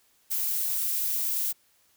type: noise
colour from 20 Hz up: violet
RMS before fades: -28 dBFS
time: 0.3-1.53 s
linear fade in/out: 20 ms
effects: white hiss -65 dBFS RMS until 1.96 s